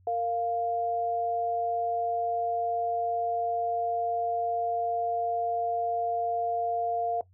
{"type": "tone pair together", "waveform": "sine", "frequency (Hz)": [460.7, 698.5], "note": ["A#4", "F5"], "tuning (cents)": [-20, 0], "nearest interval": "perfect fifth", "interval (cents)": 720, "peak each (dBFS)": [-32, -27], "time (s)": [0.07, 7.21], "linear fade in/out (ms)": 2, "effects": ["noise-tail reverb RT60 0.1 s tail -17 dB re dry", "added 92 Hz sine -57 dBFS peak until 7.33 s"]}